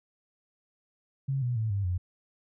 sine tone with pitch steps, 136 / 122.57 / 110.47 / 99.56 / 89.73 Hz, C#3 / B2 / A2 / G2 / F2, -33 / -13 / +7 / +27 / +47 cents, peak -26 dBFS, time 1.28-1.98 s, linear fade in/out 10 ms, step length 140 ms, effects none

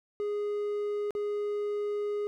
triangle tone with dropouts, 413.8 Hz, G#4, 6 cents flat, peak -27 dBFS, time 0.2-2.27 s, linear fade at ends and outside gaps 0 ms, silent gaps 1.107-1.151 s, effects none

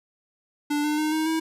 square tone with pitch steps, 293.7 / 300.4 / 307.2 / 314.2 / 321.4 Hz, D4 / D4 / D#4 / D#4 / E4, 0 / +39 / -22 / +17 / -44 cents, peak -23 dBFS, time 0.7-1.4 s, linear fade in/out 10 ms, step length 140 ms, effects resampled to 32000 Hz

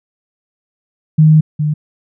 sine tone pair in turn, 155.56 / 150.96 Hz, D#3 / D3, 0 / +48 cents, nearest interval minor second, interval 52 cents, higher first, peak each -4 / -12 dBFS, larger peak first, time 1.18-1.41 / 1.59-1.74 s, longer first, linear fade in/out 10 ms, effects none

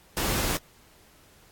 pink noise, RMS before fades -27 dBFS, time 0.17-0.57 s, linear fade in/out 0 ms, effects pink hiss -57 dBFS RMS until 1.51 s + AAC 64 kbps

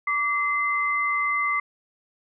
sine tone pair together, 1156.3 / 2059 Hz, D6 / C7, -27 / -28 cents, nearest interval minor seventh, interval 999 cents, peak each -24 dBFS, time 0.07-1.6 s, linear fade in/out 5 ms, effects none

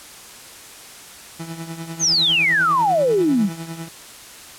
30% pulse tone with tremolo, 164.81 Hz, E3, in tune, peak -24 dBFS, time 1.39-3.89 s, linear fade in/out 10 ms, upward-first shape triangle, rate 10 Hz, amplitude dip 75%
sine exponential sweep, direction down, 6760 to 179.7 Hz, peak -14 dBFS, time 1.99-3.5 s, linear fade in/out 50 ms
effects white hiss -40 dBFS RMS until 4.58 s + low-pass 11000 Hz 12 dB/octave

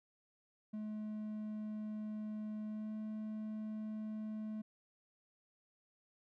triangle tone with pitch glide, 213.7 to 215.7 Hz, G#3 to A3, +50 to -34 cents, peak -38 dBFS, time 0.73-4.62 s, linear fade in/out 10 ms, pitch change +16 cents, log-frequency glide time 2.66-2.94 s, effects none

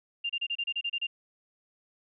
sine tone bursts, 2794 Hz, F7, in tune, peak -28 dBFS, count 10, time 0.24-1.07 s, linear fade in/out 10 ms, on 56 ms, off 30 ms, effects none

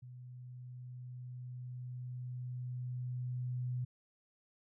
sine tone with level ramp, 124.8 Hz, B2, 19 cents sharp, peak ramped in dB -48 to -34 dBFS, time 0.02-3.85 s, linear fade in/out 10 ms, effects none

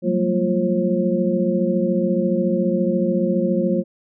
sine tone cluster, 180.2 / 194.5 / 227.1 / 349.6 / 536 Hz, F#3 / G3 / A#3 / F4 / C5, -45 / -13 / -45 / +2 / +42 cents, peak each -23 dBFS, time 0.02-3.84 s, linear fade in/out 50 ms, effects none

